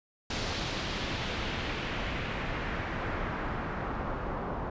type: noise with low-pass filter sweep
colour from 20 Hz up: pink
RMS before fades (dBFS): -34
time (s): 0.3-4.7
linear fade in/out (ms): 5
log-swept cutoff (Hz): 4900 to 1000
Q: 1.4
effects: resampled to 16000 Hz